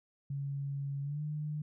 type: tone with pitch glide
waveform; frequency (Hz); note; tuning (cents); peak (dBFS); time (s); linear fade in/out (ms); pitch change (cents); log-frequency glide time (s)
sine; 139.8 to 150.7; C#3 to D3; +15 to +45; -34; 0.3-1.62; 5; +130; 1.02-1.22
effects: none